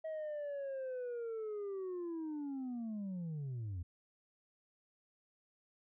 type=linear sweep; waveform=sine; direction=down; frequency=641 to 82.41 Hz; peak=-36 dBFS; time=0.04-3.83 s; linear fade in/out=10 ms; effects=tanh soft clip ceiling -38 dBFS